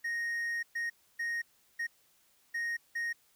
triangle tone bursts at uneven times, 1864.7 Hz, A#6, in tune, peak -30 dBFS, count 6, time 0.04-0.63 / 0.75-0.9 / 1.19-1.42 / 1.79-1.87 / 2.54-2.77 / 2.95-3.13 s, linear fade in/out 10 ms, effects white hiss -68 dBFS RMS until 3.35 s

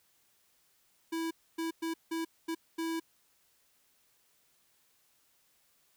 square tone bursts at uneven times, 327.9 Hz, E4, 9 cents flat, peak -33 dBFS, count 6, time 1.12-1.31 / 1.58-1.71 / 1.82-1.94 / 2.11-2.25 / 2.48-2.55 / 2.78-3 s, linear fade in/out 10 ms, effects white hiss -70 dBFS RMS until 5.96 s

